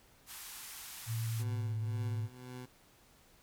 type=band-pass noise; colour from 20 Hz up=white; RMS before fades=-48 dBFS; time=0.26-1.45 s; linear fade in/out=50 ms; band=770 to 15000 Hz; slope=48 dB/octave
type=tone with pitch glide; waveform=sine; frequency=113.7 to 108.94 Hz; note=A#2 to A2; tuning=-43 to -17 cents; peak=-33 dBFS; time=1.06-2.29 s; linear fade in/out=50 ms; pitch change=-74 cents; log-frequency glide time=1.32-1.5 s
type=tone with tremolo; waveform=20% pulse; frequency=125.8 Hz; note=B2; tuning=32 cents sharp; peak=-38 dBFS; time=1.39-2.66 s; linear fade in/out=10 ms; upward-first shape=triangle; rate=1.9 Hz; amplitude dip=75%
effects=pink hiss -64 dBFS RMS until 3.42 s